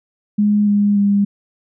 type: tone with pitch steps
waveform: sine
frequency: 207.7 / 204.6 / 201.6 Hz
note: G#3 / G#3 / G3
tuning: 0 / -26 / +49 cents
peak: -11 dBFS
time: 0.38-1.25 s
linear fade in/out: 10 ms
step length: 290 ms
effects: none